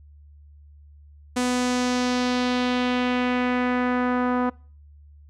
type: tone with low-pass filter sweep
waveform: sawtooth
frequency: 248.7 Hz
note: B3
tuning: 12 cents sharp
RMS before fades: -23 dBFS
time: 1.36-4.5 s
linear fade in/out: 10 ms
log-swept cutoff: 8600 to 1200 Hz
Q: 1.6
effects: noise-tail reverb RT60 0.4 s tail -24 dB re dry + added 73 Hz sine -46 dBFS peak until 5.29 s